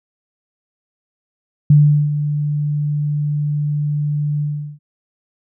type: tone with ADSR envelope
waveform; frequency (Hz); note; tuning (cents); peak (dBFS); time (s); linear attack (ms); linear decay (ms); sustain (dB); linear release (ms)
sine; 147.7; D3; +10; -5; 1.7-4.79; 4; 390; -11; 380
effects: none